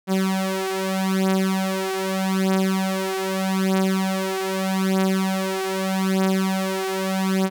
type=beating tone pair; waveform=sawtooth; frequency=190 / 190.81 Hz; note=F#3 / G3; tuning=+46 / -46 cents; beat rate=0.81 Hz; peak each=-19 dBFS; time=0.07-7.5 s; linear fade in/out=50 ms; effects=none